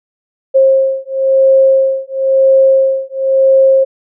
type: beating tone pair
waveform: sine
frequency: 534 / 534.98 Hz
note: C5 / C5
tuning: +35 / +38 cents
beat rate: 0.98 Hz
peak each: -10 dBFS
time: 0.54-3.85 s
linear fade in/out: 20 ms
effects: none